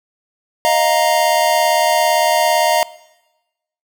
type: chord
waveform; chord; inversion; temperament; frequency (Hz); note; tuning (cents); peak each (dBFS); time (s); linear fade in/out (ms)
square; Eb suspended second; none; just; 622.3 / 700 / 933.4; Eb5 / F5 / Bb5; 0 / +4 / +2; -17; 0.65-2.83; 0
effects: noise-tail reverb RT60 1.0 s tail -20 dB re dry